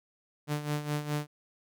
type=tone with tremolo; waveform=sawtooth; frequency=148.4 Hz; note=D3; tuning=18 cents sharp; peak=-24 dBFS; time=0.47-1.27 s; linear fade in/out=50 ms; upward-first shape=sine; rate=4.8 Hz; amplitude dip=70%; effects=none